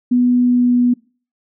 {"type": "tone with pitch glide", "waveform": "sine", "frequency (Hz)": [246.4, 244.7], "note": ["B3", "B3"], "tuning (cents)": [-4, -16], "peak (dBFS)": -10, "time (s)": [0.11, 0.94], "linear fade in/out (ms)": 10, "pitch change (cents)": -12, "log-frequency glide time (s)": [0.43, 0.78], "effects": ["noise-tail reverb RT60 0.4 s tail -24 dB re dry"]}